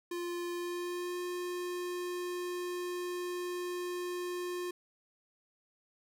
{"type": "tone with pitch glide", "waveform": "square", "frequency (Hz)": [349.2, 356.1], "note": ["F4", "F4"], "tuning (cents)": [0, 34], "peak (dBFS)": -36, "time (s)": [0.11, 4.71], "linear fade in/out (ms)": 5, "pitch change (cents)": 34, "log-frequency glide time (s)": [0.53, 1.19], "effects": []}